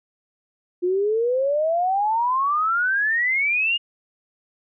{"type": "exponential sweep", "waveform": "sine", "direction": "up", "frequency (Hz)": [350, 2876], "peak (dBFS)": -18, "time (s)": [0.82, 3.78], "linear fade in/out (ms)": 20, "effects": []}